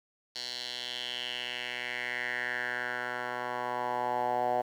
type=tone with band-pass filter sweep; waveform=10% pulse; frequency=123.1 Hz; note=B2; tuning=5 cents flat; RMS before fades=-34 dBFS; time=0.35-4.62 s; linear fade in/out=10 ms; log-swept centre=4400 to 720 Hz; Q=3.9; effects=10-bit